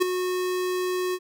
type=tone with ADSR envelope; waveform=square; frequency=365.1 Hz; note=F#4; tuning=23 cents flat; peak=-16 dBFS; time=0-1.19 s; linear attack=22 ms; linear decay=8 ms; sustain=-9 dB; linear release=52 ms; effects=none